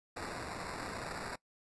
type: noise with sample-and-hold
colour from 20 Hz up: white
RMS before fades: -42 dBFS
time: 0.16-1.36 s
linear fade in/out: 10 ms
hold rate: 3150 Hz
effects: noise-tail reverb RT60 0.1 s tail -21 dB re dry + resampled to 24000 Hz